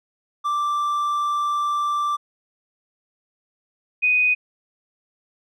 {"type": "tone pair in turn", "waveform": ["triangle", "sine"], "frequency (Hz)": [1174.7, 2492], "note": ["D6", "D#7"], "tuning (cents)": [0, 2], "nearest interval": "octave + minor second", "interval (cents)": 1302, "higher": "second", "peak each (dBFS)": [-18, -15], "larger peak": "second", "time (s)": [[0.44, 2.17], [4.02, 4.35]], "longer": "first", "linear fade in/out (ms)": 20, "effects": []}